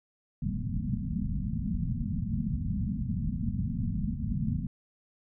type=low-pass noise; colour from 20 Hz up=white; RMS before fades=-31 dBFS; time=0.42-4.67 s; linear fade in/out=5 ms; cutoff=240 Hz; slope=96 dB/octave; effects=none